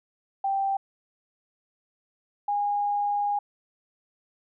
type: tone pair in turn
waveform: sine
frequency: 784 / 818.7 Hz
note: G5 / G#5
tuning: 0 / -25 cents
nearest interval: minor second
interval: 75 cents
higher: second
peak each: -23 / -23 dBFS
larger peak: neither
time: 0.44-0.77 / 2.48-3.39 s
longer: second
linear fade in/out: 5 ms
effects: none